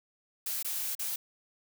blue noise with dropouts, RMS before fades -34 dBFS, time 0.46-1.16 s, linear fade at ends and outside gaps 5 ms, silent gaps 0.628-0.646 / 0.952-0.992 s, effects none

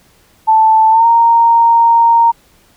sine tone with pitch glide, 880 to 927.5 Hz, A5 to A#5, 0 to -9 cents, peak -5 dBFS, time 0.47-2.32 s, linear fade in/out 20 ms, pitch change +91 cents, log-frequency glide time 0.9-1.06 s, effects pink hiss -50 dBFS RMS until 2.76 s

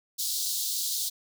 pink high-pass noise, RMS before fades -30 dBFS, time 0.18-1.1 s, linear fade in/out 20 ms, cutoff 3700 Hz, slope 48 dB/octave, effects none

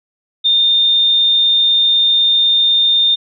sine tone, 3628 Hz, A#7, 48 cents flat, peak -9 dBFS, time 0.44-3.16 s, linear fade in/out 20 ms, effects none

